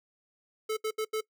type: tone bursts at uneven times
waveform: square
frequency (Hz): 435.2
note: A4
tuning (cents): -19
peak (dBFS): -29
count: 4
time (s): 0.69-0.77 / 0.84-0.91 / 0.98-1.05 / 1.13-1.21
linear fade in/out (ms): 10
effects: noise-tail reverb RT60 0.1 s tail -21 dB re dry